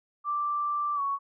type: tone with pitch glide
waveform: sine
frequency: 1174.7 to 1113.9 Hz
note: D6 to C#6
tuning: 0 to +8 cents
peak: -26 dBFS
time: 0.24-1.19 s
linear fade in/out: 50 ms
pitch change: -92 cents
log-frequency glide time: 0.95-1.01 s
effects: none